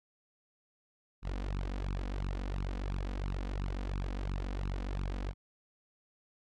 sawtooth tone with flanger, 47.31 Hz, F#1, 39 cents sharp, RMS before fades -36 dBFS, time 1.22-5.34 s, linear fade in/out 50 ms, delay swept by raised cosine 0.73 to 4.13 ms, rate 2.9 Hz, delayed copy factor +0.9, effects low-pass 5000 Hz 12 dB/octave

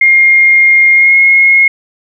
sine tone with pitch glide, 2127 to 2158 Hz, C7 to C#7, +28 to -47 cents, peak -3 dBFS, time 0.01-1.68 s, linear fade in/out 5 ms, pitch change +25 cents, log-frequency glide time 0.92-1.16 s, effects none

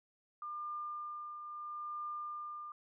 sine tone with tremolo, 1200 Hz, D6, 37 cents sharp, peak -38 dBFS, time 0.42-2.72 s, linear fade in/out 2 ms, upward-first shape triangle, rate 0.76 Hz, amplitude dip 50%, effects none

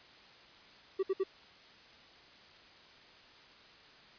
triangle tone bursts, 383.9 Hz, G4, 36 cents flat, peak -26 dBFS, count 3, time 0.99-1.237 s, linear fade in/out 10 ms, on 41 ms, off 62 ms, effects white hiss -57 dBFS RMS until 4.18 s + resampled to 11025 Hz

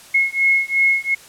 sine beating tone pair, 2169 / 2171.8 Hz, C#7 / C#7, -38 / -36 cents, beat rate 2.8 Hz, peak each -17 dBFS, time 0.14-1.15 s, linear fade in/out 10 ms, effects white hiss -43 dBFS RMS until 1.28 s + low-pass 11000 Hz 12 dB/octave

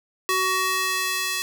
square tone with high-pass filter sweep, 374.8 Hz, F#4, 22 cents sharp, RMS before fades -24 dBFS, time 0.29-1.42 s, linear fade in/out 0 ms, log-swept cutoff 810 to 2400 Hz, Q 0.82, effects none

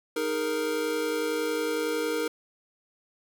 square chord, D# suspended fourth, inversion none, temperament equal, 311.1 / 415.3 / 466.2 Hz, D#4 / G#4 / A#4, 0 / 0 / 0 cents, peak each -33 / -35 / -29 dBFS, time 0.16-2.28 s, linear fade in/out 5 ms, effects none

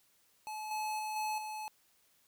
square tone with level steps, 859 Hz, A5, 42 cents flat, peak -40 / -35 / -37 / -34 / -40 dBFS, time 0.47-1.68 s, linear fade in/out 0 ms, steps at 0.71 / 0.99 / 1.16 / 1.38 s, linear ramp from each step 2 ms, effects white hiss -70 dBFS RMS until 2.27 s

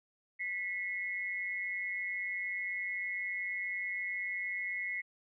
sine tone pair together, 1975.5 / 2167 Hz, B6 / C#7, 0 / -40 cents, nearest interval major second, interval 160 cents, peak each -37 / -37 dBFS, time 0.39-5.02 s, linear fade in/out 20 ms, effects none

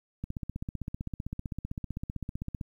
click train, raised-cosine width 5 ms, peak -22 dBFS, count 38, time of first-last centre 0.24-2.612 s, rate 15.6 Hz, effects 10-bit

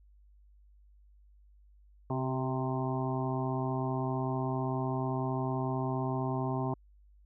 harmonic tone with a mistuned harmonic, 130.8 Hz, C3, in tune, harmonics 1 / 2 / 3 / 5 / 6 / 7 / 8, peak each -33 / -36 / -38 / -40 / -41 / -41 / -42 dBFS, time 2.1-6.74 s, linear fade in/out 2 ms, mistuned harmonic 3, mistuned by -29 cents, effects added 50 Hz sine -57 dBFS peak until 7.25 s

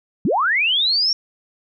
sine linear sweep, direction up, 138.59 to 5588 Hz, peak -15 dBFS, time 0.25-1.13 s, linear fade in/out 2 ms, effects none

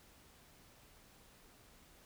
silence, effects pink hiss -63 dBFS RMS until 2.05 s

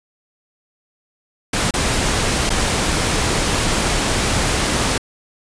pink noise with dropouts, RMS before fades -18 dBFS, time 1.53-4.98 s, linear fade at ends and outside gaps 5 ms, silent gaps 1.709-1.738 / 2.495-2.502 s, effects resampled to 22050 Hz

